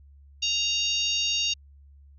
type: harmonic tone with a mistuned harmonic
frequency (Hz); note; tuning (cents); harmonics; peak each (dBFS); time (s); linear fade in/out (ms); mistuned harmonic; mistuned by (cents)
932.3; A#5; 0; 3 / 4 / 5 / 6 / 7; -27 / -29 / -31 / -33 / -34; 0.42-1.54; 10; 5; -19
effects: added 70 Hz sine -49 dBFS peak until 2.18 s